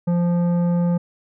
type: tone with tanh clipping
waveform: triangle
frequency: 173.8 Hz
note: F3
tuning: 8 cents flat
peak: -18 dBFS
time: 0.07-0.98 s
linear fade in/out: 10 ms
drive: 15 dB
effects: none